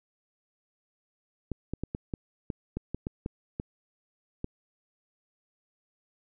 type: clicks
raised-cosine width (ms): 3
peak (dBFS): -19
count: 12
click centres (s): 1.517 / 1.736 / 1.836 / 1.949 / 2.138 / 2.502 / 2.77 / 2.946 / 3.069 / 3.261 / 3.599 / 4.444
effects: none